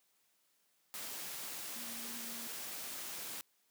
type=tone in noise; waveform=sine; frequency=233.1 Hz; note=A#3; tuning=in tune; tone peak=-51 dBFS; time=1.76-2.47 s; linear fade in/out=0 ms; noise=white; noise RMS=-44 dBFS; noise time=0.94-3.41 s; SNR=-10 dB; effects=white hiss -75 dBFS RMS until 3.7 s + high-pass 150 Hz 12 dB/octave